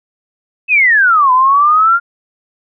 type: exponential two-way sweep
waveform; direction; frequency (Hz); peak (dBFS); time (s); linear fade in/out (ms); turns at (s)
sine; down then up; 2637 to 1000 to 1414; -6; 0.68-2; 50; 1.32
effects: none